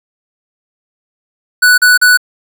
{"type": "tone bursts", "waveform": "square", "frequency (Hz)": 1482, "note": "F#6", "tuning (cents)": 2, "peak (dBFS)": -5, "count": 3, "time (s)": [1.62, 2.174], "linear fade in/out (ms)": 10, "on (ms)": 160, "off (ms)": 37, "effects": []}